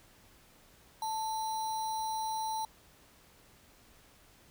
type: tone with sample-and-hold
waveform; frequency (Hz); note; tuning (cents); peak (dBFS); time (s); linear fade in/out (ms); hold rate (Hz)
sine; 880; A5; 0; -32; 1.02-2.65; 2; 4900
effects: pink hiss -61 dBFS RMS until 4.5 s